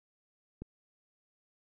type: click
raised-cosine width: 3 ms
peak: -28 dBFS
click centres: 0.62 s
effects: none